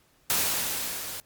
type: noise with level ramp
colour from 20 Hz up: white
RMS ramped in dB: -24 to -37 dBFS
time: 0.3-1.2 s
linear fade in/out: 0 ms
effects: pink hiss -64 dBFS RMS until 1.25 s + Opus 48 kbps